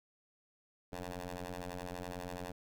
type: ring-modulated tone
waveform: 10% pulse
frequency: 89 Hz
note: F2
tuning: 33 cents sharp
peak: -30 dBFS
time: 0.92-2.52 s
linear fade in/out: 10 ms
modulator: 362 Hz
effects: none